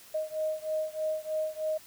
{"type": "beating tone pair", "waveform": "sine", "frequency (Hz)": [622.3, 625.5], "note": ["D#5", "D#5"], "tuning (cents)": [0, 9], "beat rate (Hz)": 3.2, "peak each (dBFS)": [-32, -33], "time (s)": [0.14, 1.78], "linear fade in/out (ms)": 10, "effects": ["white hiss -53 dBFS RMS until 1.86 s"]}